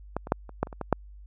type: clicks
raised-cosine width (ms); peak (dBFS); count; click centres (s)
1; -14 / -24 / -7 / -29 / -10 / -27 / -27 / -17 / -6; 9; 0.166 / 0.271 / 0.321 / 0.493 / 0.63 / 0.671 / 0.728 / 0.813 / 0.927
effects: added 50 Hz sine -44 dBFS peak until 1.26 s